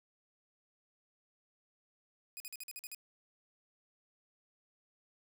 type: tone bursts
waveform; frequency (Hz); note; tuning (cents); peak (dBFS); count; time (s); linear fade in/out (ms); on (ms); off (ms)
5% pulse; 2489; D#7; 0; -33; 8; 2.37-2.947; 0; 31; 47
effects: none